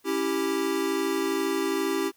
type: chord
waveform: square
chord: C# diminished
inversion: none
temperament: equal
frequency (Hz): 277.2 / 329.6 / 392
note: C#4 / E4 / G4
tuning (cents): 0 / 0 / 0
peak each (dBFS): -32 / -30 / -28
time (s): 0.04-2.12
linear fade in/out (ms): 50
effects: white hiss -64 dBFS RMS until 2.16 s